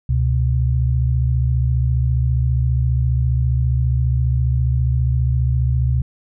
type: tone pair together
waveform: sine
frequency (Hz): 70.1 / 124.9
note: C#2 / B2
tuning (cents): +20 / +20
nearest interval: minor seventh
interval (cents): 1000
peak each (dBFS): -17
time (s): 0.09-6.02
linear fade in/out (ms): 5
effects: none